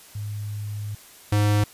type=tone pair in turn; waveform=sine / square; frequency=104.1 / 104.1 Hz; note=G#2 / G#2; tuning=+5 / +5 cents; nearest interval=unison; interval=0 cents; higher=neither; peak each=-28 / -18 dBFS; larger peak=second; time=0.15-0.95 / 1.32-1.64 s; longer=first; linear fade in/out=5 ms; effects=white hiss -48 dBFS RMS until 1.73 s + resampled to 32000 Hz